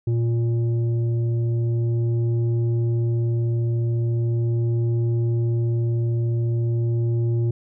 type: tone pair together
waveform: sine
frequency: 117 / 350.6 Hz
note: A#2 / F4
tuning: +7 / +7 cents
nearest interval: octave + perfect fifth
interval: 1900 cents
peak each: -17 / -27 dBFS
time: 0.07-7.51 s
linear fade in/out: 5 ms
effects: tanh soft clip ceiling -16 dBFS